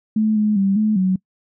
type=tone with pitch steps; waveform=sine; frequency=216.6 / 211.9 / 195.4 / 214.7 / 186.9 Hz; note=A3 / G#3 / G3 / A3 / F#3; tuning=-27 / +35 / -5 / -42 / +18 cents; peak=-14 dBFS; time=0.16-1.16 s; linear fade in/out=5 ms; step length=200 ms; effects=noise-tail reverb RT60 0.1 s tail -24 dB re dry